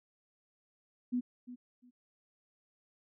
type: tone with echo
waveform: sine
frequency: 246.9 Hz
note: B3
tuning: in tune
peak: -29 dBFS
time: 1.12-1.21 s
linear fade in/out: 20 ms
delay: 350 ms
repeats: 2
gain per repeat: -14 dB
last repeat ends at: 1.91 s
effects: none